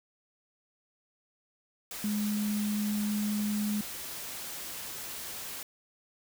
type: tone in noise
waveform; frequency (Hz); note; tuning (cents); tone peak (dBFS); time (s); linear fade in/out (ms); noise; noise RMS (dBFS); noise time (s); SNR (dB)
sine; 209; G#3; +11; -28; 2.04-3.81; 2; white; -40; 1.91-5.63; +9
effects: none